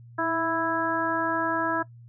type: harmonic tone with a mistuned harmonic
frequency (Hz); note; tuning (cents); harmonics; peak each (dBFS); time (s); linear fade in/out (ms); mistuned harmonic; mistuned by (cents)
329.6; E4; 0; 1 / 2 / 3 / 4 / 5; -30 / -30 / -30 / -30 / -30; 0.18-1.83; 10; 1; -28
effects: noise-tail reverb RT60 0.1 s tail -18 dB re dry + added 118 Hz sine -45 dBFS peak until 2.08 s